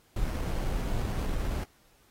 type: noise with sample-and-hold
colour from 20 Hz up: brown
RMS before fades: -30 dBFS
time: 0.16-1.64 s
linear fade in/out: 5 ms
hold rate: 3675 Hz
effects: pink hiss -64 dBFS RMS until 2.1 s + AAC 48 kbps